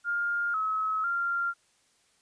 sine tone with pitch steps, 1408 / 1286 / 1388 Hz, F6 / E6 / F6, +14 / -43 / -11 cents, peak -26 dBFS, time 0.04-1.54 s, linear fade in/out 50 ms, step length 500 ms, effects white hiss -67 dBFS RMS until 2.21 s + resampled to 22050 Hz

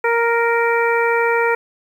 harmonic tone, 466.2 Hz, A#4, in tune, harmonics 1 / 2 / 3 / 4 / 5, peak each -17 / -20 / -22 / -23 / -24 dBFS, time 0.04-1.55 s, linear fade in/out 5 ms, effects 8-bit

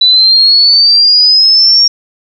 sine exponential sweep, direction up, 3951 to 5580 Hz, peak -3 dBFS, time 0.01-1.88 s, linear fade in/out 5 ms, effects none

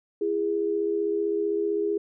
sine tone pair together, 335.2 / 410.8 Hz, E4 / G#4, +29 / -19 cents, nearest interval major third, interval 352 cents, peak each -29 / -24 dBFS, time 0.21-1.98 s, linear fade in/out 5 ms, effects none

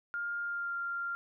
sine tone with pitch glide, 1408 to 1390.2 Hz, F6 to F6, +14 to -8 cents, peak -33 dBFS, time 0.14-1.15 s, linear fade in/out 0 ms, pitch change -22 cents, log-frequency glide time 0.41-0.75 s, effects none

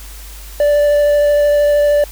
triangle tone with vibrato, 585 Hz, D5, 7 cents flat, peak -7 dBFS, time 0.6-2.04 s, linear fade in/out 2 ms, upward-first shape sine, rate 13 Hz, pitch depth 8 cents each way, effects added 50 Hz sine -31 dBFS peak until 2.11 s + white hiss -37 dBFS RMS until 2.11 s

